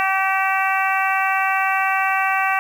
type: harmonic tone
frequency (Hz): 384.3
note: G4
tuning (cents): -34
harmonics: 2 / 3 / 4 / 5 / 6 / 7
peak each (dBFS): -21 / -23 / -24 / -25 / -26 / -26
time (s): 0-2.59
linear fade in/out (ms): 0
effects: 7-bit